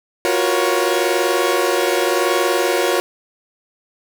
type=chord; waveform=sawtooth; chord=Gb major seventh; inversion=third; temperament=equal with one note detuned; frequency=349.2 / 370 / 474.9 / 554.4 Hz; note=F4 / Gb4 / Bb4 / Db5; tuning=0 / 0 / +32 / 0 cents; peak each=-17 dBFS; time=0.25-3 s; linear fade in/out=0 ms; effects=none